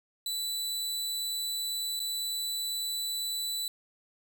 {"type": "tone with dropouts", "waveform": "sawtooth", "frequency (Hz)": 3974, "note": "B7", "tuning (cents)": 10, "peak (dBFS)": -28, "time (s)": [0.26, 3.68], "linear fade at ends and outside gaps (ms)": 2, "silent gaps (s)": [1.994, 2], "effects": []}